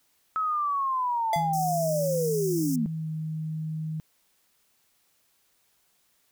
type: linear sweep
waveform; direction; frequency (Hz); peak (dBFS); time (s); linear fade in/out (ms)
sine; down; 1296 to 210; -24; 0.36-2.86; 0
type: tone with exponential decay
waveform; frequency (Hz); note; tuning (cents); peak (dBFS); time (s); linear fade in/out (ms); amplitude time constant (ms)
square; 683; F5; -39; -23; 1.33-1.55; 2; 46
type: tone with pitch glide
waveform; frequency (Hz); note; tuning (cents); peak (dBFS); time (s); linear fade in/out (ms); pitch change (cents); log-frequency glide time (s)
sine; 160.6 to 157.2; E3 to D#3; -45 to +18; -29; 1.36-4; 0; -37; 2.91-3.09
type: high-pass noise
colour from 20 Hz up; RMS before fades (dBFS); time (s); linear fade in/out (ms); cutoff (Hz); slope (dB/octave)
pink; -38; 1.53-2.76; 5; 5200; 96
effects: white hiss -68 dBFS RMS until 6.31 s